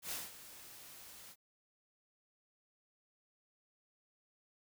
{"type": "noise with ADSR envelope", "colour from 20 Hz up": "white", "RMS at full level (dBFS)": -40, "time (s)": [0.02, 1.36], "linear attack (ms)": 91, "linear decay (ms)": 190, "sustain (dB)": -14, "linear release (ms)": 49, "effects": []}